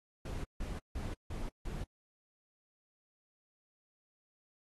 brown noise bursts, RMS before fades -39 dBFS, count 5, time 0.25-1.84 s, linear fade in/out 5 ms, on 190 ms, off 160 ms, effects AAC 32 kbps

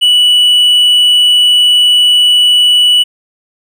triangle tone, 2953 Hz, F#7, 4 cents flat, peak -3 dBFS, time 0.01-3.04 s, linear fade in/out 20 ms, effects none

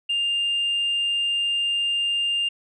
sine tone, 2803 Hz, F7, 6 cents sharp, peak -19 dBFS, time 0.09-2.49 s, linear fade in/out 10 ms, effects tanh soft clip ceiling -18 dBFS

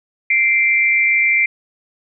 sine tone pair together, 2091 / 2344 Hz, C7 / D7, -2 / -4 cents, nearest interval major second, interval 198 cents, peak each -14 / -15 dBFS, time 0.3-1.46 s, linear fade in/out 5 ms, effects none

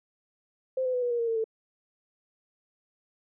sine tone with pitch steps, 520 / 508.4 / 497.1 / 486 / 475.2 / 464.6 / 454.3 / 444.1 Hz, C5 / C5 / B4 / B4 / A#4 / A#4 / A#4 / A4, -11 / -50 / +11 / -28 / +33 / -6 / -45 / +16 cents, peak -25 dBFS, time 0.77-1.442 s, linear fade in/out 5 ms, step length 84 ms, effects none

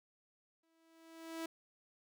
sawtooth tone with exponential growth, 326.9 Hz, E4, 14 cents flat, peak -35 dBFS, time 0.63-1.46 s, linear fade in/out 5 ms, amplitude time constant 180 ms, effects none

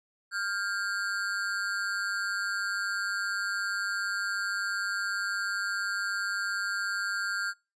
square ring-modulated tone, 1498 Hz, F#6, 21 cents sharp, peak -27 dBFS, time 0.31-7.54 s, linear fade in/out 50 ms, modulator 98.6 Hz, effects noise-tail reverb RT60 0.3 s tail -26 dB re dry + resampled to 22050 Hz

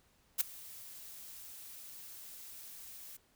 blue noise with ADSR envelope, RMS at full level -27 dBFS, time 0.38-3.17 s, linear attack 27 ms, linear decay 9 ms, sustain -23 dB, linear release 8 ms, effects pink hiss -70 dBFS RMS until 3.35 s

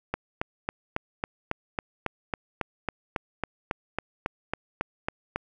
click train, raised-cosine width 0.5 ms, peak -12 dBFS, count 20, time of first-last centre 0.14-5.36 s, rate 3.64 Hz, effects none

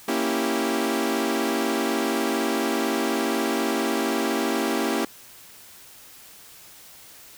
sawtooth chord, A# diminished seventh, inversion none, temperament equal, 233.1 / 277.2 / 329.6 / 392 Hz, A#3 / C#4 / E4 / G4, 0 / 0 / 0 / 0 cents, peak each -24 dBFS, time 0.08-5.05 s, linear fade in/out 5 ms, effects white hiss -47 dBFS RMS until 7.37 s

